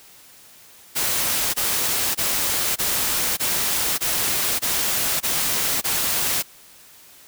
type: noise bursts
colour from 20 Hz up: white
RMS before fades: -22 dBFS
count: 9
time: 0.95-6.428 s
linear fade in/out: 20 ms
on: 590 ms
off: 21 ms
effects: white hiss -48 dBFS RMS until 7.27 s